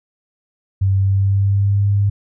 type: tone with pitch glide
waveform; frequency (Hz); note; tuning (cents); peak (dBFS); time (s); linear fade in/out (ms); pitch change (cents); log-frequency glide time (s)
sine; 96.8 to 100.85; G2 to G2; -21 to +50; -12; 0.81-2.1; 10; +71; 0.94-1.86
effects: none